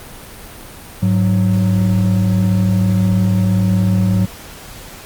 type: tone pair together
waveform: triangle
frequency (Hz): 103.83 / 185.38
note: G#2 / F#3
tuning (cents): 0 / +4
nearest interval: minor seventh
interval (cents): 1004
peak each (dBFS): -12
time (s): 1.02-4.26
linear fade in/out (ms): 10
effects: pink hiss -35 dBFS RMS until 5.05 s + Opus 32 kbps